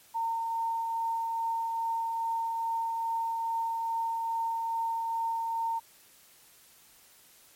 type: tone with tremolo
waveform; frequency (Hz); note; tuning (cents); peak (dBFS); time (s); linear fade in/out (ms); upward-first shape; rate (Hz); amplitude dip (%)
sine; 913; A#5; -36; -27; 0.14-5.8; 20; triangle; 2.4; 25
effects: white hiss -58 dBFS RMS until 7.55 s + MP3 64 kbps